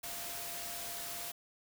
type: tone in noise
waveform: sine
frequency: 691 Hz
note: F5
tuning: 19 cents flat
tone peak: -50 dBFS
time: 0.03-1.32 s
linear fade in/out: 10 ms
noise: white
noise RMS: -42 dBFS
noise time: 0.03-1.32 s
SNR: -11 dB
effects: none